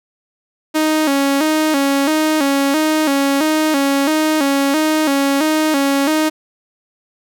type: tone with vibrato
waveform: sawtooth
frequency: 293.7 Hz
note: D4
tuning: in tune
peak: -9 dBFS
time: 0.74-6.3 s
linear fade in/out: 20 ms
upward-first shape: square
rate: 1.5 Hz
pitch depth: 100 cents each way
effects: none